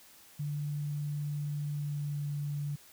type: tone with pitch glide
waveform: sine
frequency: 146.83 to 145.14 Hz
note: D3 to D3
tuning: 0 to -20 cents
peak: -32 dBFS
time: 0.39-2.76 s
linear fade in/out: 10 ms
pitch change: -20 cents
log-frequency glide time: 1.65-2.22 s
effects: white hiss -57 dBFS RMS until 2.92 s